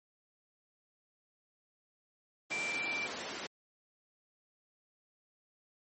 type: tone in noise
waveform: sine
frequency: 2349 Hz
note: D7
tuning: in tune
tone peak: -34 dBFS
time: 2.51-3.07 s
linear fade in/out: 10 ms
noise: pink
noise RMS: -39 dBFS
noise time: 2.5-3.47 s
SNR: +2 dB
effects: high-pass 300 Hz 12 dB/octave + MP3 32 kbps